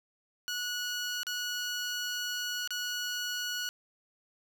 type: tone with dropouts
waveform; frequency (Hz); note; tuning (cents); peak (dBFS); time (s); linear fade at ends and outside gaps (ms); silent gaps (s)
15% pulse; 1463; F#6; -20; -26; 0.48-3.69; 0; 1.232-1.268 / 2.675-2.706
effects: none